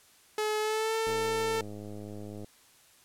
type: tone with pitch glide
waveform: sawtooth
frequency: 427.5 to 446.7 Hz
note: A4 to A4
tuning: -50 to +26 cents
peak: -24 dBFS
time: 0.38-1.61 s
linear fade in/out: 2 ms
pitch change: +76 cents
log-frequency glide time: 0.6-0.95 s
type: click train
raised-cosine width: 2 ms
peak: -30 dBFS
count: 144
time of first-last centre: 1.07-2.445 s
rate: 104 Hz
effects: white hiss -60 dBFS RMS until 3.04 s + low-pass 12000 Hz 12 dB/octave